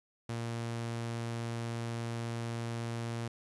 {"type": "tone", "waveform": "sawtooth", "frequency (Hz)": 116.4, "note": "A#2", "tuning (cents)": -2, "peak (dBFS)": -31, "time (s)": [0.29, 3.28], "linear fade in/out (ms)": 5, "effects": ["resampled to 24000 Hz", "11-bit"]}